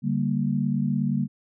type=chord; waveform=sine; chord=G minor; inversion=second; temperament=equal with one note detuned; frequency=144.98 / 196 / 233.1 Hz; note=D3 / G3 / Bb3; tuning=-22 / 0 / 0 cents; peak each=-26 dBFS; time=0.02-1.28 s; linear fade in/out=50 ms; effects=none